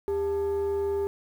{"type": "tone with frequency modulation", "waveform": "sine", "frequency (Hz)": 399.4, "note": "G4", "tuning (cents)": 32, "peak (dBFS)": -23, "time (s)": [0.08, 1.07], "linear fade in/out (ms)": 0, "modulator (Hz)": 478, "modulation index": 0.34, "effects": ["tanh soft clip ceiling -22 dBFS", "9-bit"]}